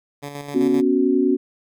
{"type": "tone with tremolo", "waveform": "10% pulse", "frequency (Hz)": 143.4, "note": "D3", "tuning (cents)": -41, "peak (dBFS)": -21, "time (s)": [0.22, 0.82], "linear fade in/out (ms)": 20, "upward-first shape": "square", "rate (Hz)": 7.7, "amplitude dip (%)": 45}
{"type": "chord", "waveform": "sine", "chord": "B suspended second", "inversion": "none", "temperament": "equal", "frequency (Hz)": [246.9, 277.2, 370], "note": ["B3", "C#4", "F#4"], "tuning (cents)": [0, 0, 0], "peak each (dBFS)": [-21, -18, -19], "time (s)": [0.54, 1.37], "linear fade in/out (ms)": 20}
{"effects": []}